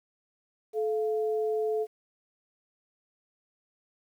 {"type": "tone pair together", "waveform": "sine", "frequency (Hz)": [433.4, 692.4], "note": ["A4", "F5"], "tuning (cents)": [-26, -15], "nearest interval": "minor sixth", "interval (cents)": 811, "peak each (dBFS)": [-26, -36], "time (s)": [0.73, 1.87], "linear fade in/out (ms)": 50, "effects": ["10-bit"]}